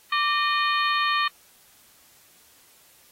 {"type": "harmonic tone with a mistuned harmonic", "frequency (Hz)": 612, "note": "D#5", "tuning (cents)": -29, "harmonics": [2, 3, 4, 5, 6, 7], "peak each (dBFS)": [-23, -27, -29, -31, -33, -34], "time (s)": [0.12, 1.28], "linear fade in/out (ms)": 5, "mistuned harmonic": 2, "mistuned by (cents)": -76, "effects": ["white hiss -56 dBFS RMS until 3.11 s", "AAC 48 kbps"]}